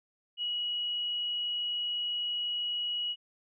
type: tone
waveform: sine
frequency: 2913 Hz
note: F#7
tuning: 28 cents flat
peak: -30 dBFS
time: 0.37-3.16 s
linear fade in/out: 50 ms
effects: none